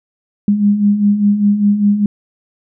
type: beating tone pair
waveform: sine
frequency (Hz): 200.9 / 205.9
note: G3 / G#3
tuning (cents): +43 / -15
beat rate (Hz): 5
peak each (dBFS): -17 / -10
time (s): 0.48-2.06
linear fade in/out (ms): 2
effects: none